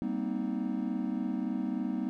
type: chord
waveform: triangle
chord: C minor seventh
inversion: second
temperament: equal with one note detuned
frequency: 196 / 233.1 / 256.5 / 311.1 Hz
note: G3 / Bb3 / C4 / Eb4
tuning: 0 / 0 / -34 / 0 cents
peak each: -34 / -33 / -33 / -35 dBFS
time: 0.02-2.09 s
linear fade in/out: 0 ms
effects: none